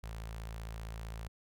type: tone with notch filter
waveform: sawtooth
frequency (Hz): 55.4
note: A1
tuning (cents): +13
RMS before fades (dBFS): -43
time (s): 0.03-1.28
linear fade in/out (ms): 10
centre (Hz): 290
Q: 0.78
effects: none